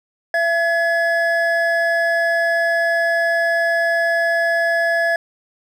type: tone pair together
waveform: triangle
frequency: 673 / 1695.9 Hz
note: E5 / G#6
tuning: +36 / +36 cents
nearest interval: octave + major third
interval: 1600 cents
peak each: -16 dBFS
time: 0.34-5.16 s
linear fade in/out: 2 ms
effects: none